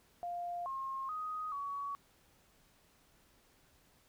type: tone with pitch steps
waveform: sine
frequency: 700 / 1072 / 1250 / 1126 Hz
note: F5 / C6 / D#6 / C#6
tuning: +4 / +42 / +8 / +27 cents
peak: -37 dBFS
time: 0.23-1.95 s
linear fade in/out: 0 ms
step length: 430 ms
effects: pink hiss -68 dBFS RMS until 4.08 s